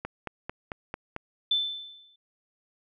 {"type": "click train", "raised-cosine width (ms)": 0.5, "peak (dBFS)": -18, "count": 6, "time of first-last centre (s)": [0.05, 1.164], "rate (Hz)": 4.49}
{"type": "tone with exponential decay", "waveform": "sine", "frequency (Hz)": 3528, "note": "A7", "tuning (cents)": 4, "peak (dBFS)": -20, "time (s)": [1.51, 2.16], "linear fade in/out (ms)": 5, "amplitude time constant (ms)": 140}
{"effects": []}